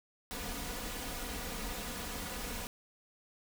pink noise with comb filter, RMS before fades -40 dBFS, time 0.31-2.67 s, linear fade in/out 0 ms, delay 4.1 ms, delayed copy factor +0.65, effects none

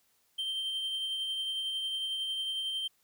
triangle tone with tremolo, 3136 Hz, G7, in tune, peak -29 dBFS, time 0.38-2.88 s, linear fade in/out 10 ms, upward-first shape triangle, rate 11 Hz, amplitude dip 30%, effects white hiss -71 dBFS RMS until 3.03 s

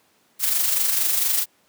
blue noise with amplitude modulation, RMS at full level -19 dBFS, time 0.39-1.46 s, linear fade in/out 50 ms, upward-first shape sine, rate 24.3 Hz, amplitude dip 45%, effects pink hiss -61 dBFS RMS until 1.68 s + high-pass 200 Hz 12 dB/octave

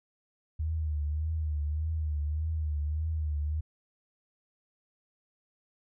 sine tone with vibrato, 76.8 Hz, D#2, 22 cents flat, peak -28 dBFS, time 0.59-3.61 s, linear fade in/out 10 ms, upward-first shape triangle, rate 1.7 Hz, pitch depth 86 cents each way, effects none

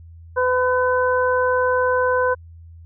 harmonic tone, 504 Hz, B4, 35 cents sharp, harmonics 1 / 2 / 3, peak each -18 / -21 / -23 dBFS, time 0.36-2.35 s, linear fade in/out 20 ms, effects added 83 Hz sine -39 dBFS peak until 2.85 s

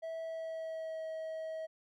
triangle tone with pitch glide, 652 to 639.3 Hz, E5 to D#5, -19 to +47 cents, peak -36 dBFS, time 0.02-1.67 s, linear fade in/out 20 ms, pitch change -34 cents, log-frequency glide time 0.23-1.06 s, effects none

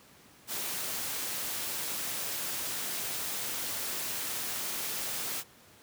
white noise, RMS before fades -35 dBFS, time 0.47-5.44 s, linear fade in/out 50 ms, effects pink hiss -57 dBFS RMS until 5.82 s + high-pass 100 Hz 12 dB/octave

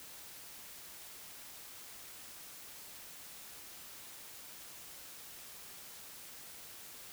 silence, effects white hiss -51 dBFS RMS until 7.12 s

